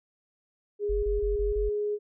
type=tone with pitch glide; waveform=sine; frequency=412.2 to 416.5 Hz; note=G#4 to G#4; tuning=-13 to +5 cents; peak=-26 dBFS; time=0.79-1.99 s; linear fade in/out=50 ms; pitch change=+18 cents; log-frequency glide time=1.47-1.59 s
type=tone bursts; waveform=sine; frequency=47.27 Hz; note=F#1; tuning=38 cents sharp; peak=-27 dBFS; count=5; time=0.89-1.694 s; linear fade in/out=10 ms; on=140 ms; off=26 ms
effects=none